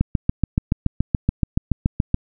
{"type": "click train", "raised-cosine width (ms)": 5, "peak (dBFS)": -4, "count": 16, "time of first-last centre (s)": [0.01, 2.144], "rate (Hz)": 7.03, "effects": []}